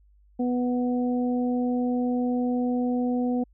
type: harmonic tone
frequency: 246.9 Hz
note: B3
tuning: in tune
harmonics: 1 / 2 / 3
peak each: -23 / -31 / -35 dBFS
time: 0.39-3.44 s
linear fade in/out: 10 ms
effects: added 50 Hz sine -55 dBFS peak until 3.53 s